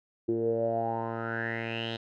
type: tone with low-pass filter sweep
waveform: 10% pulse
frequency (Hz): 114.4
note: A#2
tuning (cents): -32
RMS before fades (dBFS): -31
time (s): 0.28-1.97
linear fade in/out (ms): 10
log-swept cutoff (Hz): 350 to 3600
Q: 7.7
effects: none